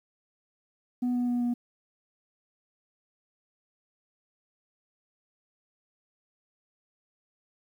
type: tone with pitch steps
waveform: sine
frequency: 246.9 / 245.1 / 243.2 / 241.4 Hz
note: B3 / B3 / B3 / B3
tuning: 0 / -13 / -26 / -39 cents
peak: -22 dBFS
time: 1.02-1.54 s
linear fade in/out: 10 ms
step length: 130 ms
effects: tanh soft clip ceiling -24 dBFS + 10-bit